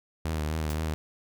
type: tone with vibrato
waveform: sawtooth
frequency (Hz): 77.78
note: D#2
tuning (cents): 0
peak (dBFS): -24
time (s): 0.25-0.94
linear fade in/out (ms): 0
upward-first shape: triangle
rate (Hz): 3.9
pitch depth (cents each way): 57
type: noise with exponential decay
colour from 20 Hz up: white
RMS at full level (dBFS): -36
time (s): 0.7-0.79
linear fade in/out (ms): 1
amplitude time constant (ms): 19
effects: none